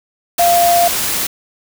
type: tone in noise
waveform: sine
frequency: 694 Hz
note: F5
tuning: 11 cents flat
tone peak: -9 dBFS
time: 0.39-0.88 s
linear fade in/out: 5 ms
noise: white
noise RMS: -18 dBFS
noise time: 0.38-1.27 s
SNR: +6 dB
effects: none